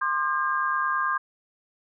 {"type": "tone cluster", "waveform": "sine", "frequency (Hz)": [1055, 1204, 1608], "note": ["C6", "D6", "G6"], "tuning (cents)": [14, 43, 44], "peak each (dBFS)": -27, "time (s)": [0.01, 1.18], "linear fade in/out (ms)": 10, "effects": []}